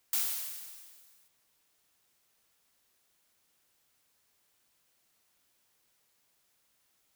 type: noise with exponential decay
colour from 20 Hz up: blue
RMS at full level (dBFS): -28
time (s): 0.13-1.28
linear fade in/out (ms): 2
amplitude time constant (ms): 250
effects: white hiss -73 dBFS RMS until 7.15 s